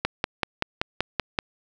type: click train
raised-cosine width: 0.3 ms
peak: -6 dBFS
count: 8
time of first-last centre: 0.05-1.388 s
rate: 5.23 Hz
effects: none